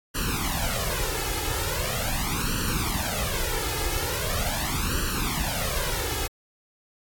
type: noise with flanger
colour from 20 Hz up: pink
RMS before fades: -27 dBFS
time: 0.14-6.28 s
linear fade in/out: 20 ms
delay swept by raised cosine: 0.68 to 2.38 ms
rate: 0.41 Hz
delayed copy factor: +1
effects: AAC 64 kbps